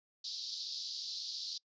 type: band-pass noise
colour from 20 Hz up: white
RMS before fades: -42 dBFS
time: 0.24-1.58 s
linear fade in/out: 5 ms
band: 3900 to 5100 Hz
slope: 48 dB/octave
effects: noise-tail reverb RT60 0.1 s tail -25 dB re dry + resampled to 16000 Hz